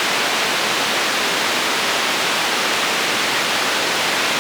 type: band-pass noise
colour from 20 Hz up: white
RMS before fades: -19 dBFS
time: 0-4.39 s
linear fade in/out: 0 ms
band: 230 to 3400 Hz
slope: 12 dB/octave
effects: none